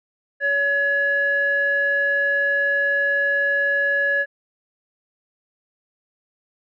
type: tone with low-pass filter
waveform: square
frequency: 564 Hz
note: C#5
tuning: 30 cents sharp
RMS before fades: -20 dBFS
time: 0.4-4.26 s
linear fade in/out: 50 ms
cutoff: 1700 Hz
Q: 7.8
effects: none